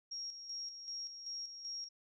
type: tone with tremolo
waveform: sine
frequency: 5588 Hz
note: F8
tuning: in tune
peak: -40 dBFS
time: 0.11-1.89 s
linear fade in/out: 10 ms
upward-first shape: square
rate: 2.6 Hz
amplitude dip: 55%
effects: none